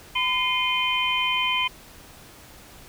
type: tone cluster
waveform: sine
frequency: 1009 / 2108 / 2454 / 3085 Hz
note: B5 / C7 / D#7 / G7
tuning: +37 / +12 / -25 / -28 cents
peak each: -26 / -29 / -27 / -25 dBFS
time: 0.15-1.68 s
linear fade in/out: 10 ms
effects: pink hiss -47 dBFS RMS until 2.88 s